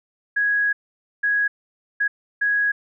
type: tone bursts at uneven times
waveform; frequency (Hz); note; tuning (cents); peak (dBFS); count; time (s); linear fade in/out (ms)
sine; 1661.2; G#6; 0; -17; 4; 0.36-0.73 / 1.23-1.48 / 2-2.08 / 2.41-2.72; 10
effects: none